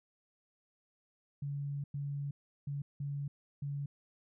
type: tone bursts at uneven times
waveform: sine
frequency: 142 Hz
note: C#3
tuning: 42 cents sharp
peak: -35 dBFS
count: 5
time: 1.42-1.84 / 1.94-2.31 / 2.67-2.82 / 3-3.28 / 3.62-3.86 s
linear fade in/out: 5 ms
effects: none